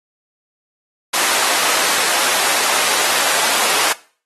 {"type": "high-pass noise", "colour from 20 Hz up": "pink", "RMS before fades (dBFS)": -17, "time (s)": [1.13, 3.93], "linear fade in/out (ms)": 10, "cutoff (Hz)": 660, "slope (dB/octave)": 12, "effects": ["noise-tail reverb RT60 0.4 s tail -19 dB re dry", "AAC 32 kbps"]}